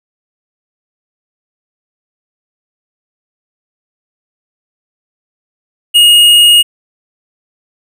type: tone with hard clipping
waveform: triangle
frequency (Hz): 2867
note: F7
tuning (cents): +45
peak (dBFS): -4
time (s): 5.94-6.63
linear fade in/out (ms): 20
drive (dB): 12
effects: none

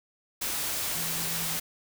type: tone in noise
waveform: sine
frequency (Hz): 164.81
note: E3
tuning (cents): 0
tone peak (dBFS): -40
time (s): 0.95-1.58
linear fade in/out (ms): 10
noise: white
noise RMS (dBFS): -31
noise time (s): 0.41-1.6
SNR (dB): -12
effects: none

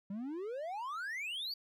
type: exponential sweep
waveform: triangle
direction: up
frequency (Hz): 189.2 to 4699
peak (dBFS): -36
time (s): 0.1-1.54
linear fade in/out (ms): 5
effects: none

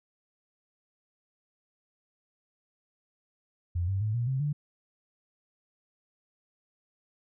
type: tone with pitch steps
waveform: sine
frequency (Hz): 87.31 / 96.88 / 107.49 / 119.27 / 132.34 / 146.84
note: F2 / G2 / A2 / A#2 / C3 / D3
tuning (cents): 0 / -20 / -40 / +40 / +20 / 0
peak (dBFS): -26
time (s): 3.75-4.53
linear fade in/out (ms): 10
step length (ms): 130
effects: none

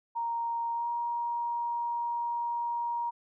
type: tone with pitch glide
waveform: sine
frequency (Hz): 932.3 to 944.8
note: A#5 to A#5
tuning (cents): 0 to +23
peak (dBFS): -29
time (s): 0.15-3.11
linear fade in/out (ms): 20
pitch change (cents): +23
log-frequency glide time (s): 0.73-0.88
effects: none

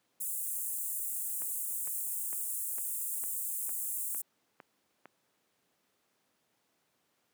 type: high-pass noise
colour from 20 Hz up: pink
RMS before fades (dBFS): -36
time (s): 0.2-4.22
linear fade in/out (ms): 10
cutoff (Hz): 8000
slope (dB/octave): 48
type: click train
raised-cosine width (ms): 0.5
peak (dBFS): -33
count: 9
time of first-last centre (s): 1.42-5.056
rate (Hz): 2.2
effects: pink hiss -75 dBFS RMS until 7.33 s + high-pass 200 Hz 12 dB/octave

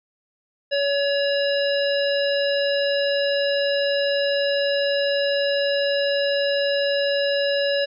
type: harmonic tone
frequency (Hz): 564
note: C#5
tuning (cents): +30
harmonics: 1 / 3 / 5 / 7 / 9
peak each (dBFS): -20 / -28 / -29 / -31 / -31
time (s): 0.71-7.86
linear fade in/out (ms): 20
effects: none

